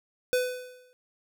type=tone with exponential decay; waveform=square; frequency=501 Hz; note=B4; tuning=25 cents sharp; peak=-21 dBFS; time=0.33-0.93 s; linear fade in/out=0 ms; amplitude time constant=130 ms; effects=none